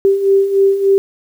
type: beating tone pair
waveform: sine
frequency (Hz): 389.8 / 393.2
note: G4 / G4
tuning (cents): -10 / +5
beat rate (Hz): 3.4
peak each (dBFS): -16 / -10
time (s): 0.05-0.98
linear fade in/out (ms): 0
effects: 7-bit